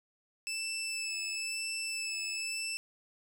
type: tone with vibrato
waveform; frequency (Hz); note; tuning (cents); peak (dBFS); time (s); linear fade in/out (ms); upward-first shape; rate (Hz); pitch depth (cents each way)
20% pulse; 2637; E7; 0; -29; 0.47-2.77; 0; sine; 0.99; 14
effects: none